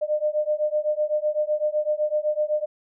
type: beating tone pair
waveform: sine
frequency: 601 / 608.9 Hz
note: D5 / D#5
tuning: +40 / -38 cents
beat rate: 7.9 Hz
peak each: -24 dBFS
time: 0.01-2.66 s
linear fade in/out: 20 ms
effects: none